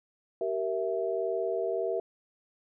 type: chord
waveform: sine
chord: E diminished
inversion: first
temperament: equal with one note detuned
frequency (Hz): 384.6 / 466.2 / 659.3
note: G4 / Bb4 / E5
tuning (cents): -33 / 0 / 0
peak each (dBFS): -32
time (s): 0.41-2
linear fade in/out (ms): 2
effects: none